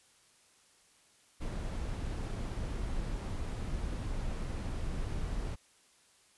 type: noise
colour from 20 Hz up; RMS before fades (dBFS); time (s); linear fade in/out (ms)
brown; -36; 1.4-5.56; 20
effects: white hiss -65 dBFS RMS until 6.37 s + resampled to 24000 Hz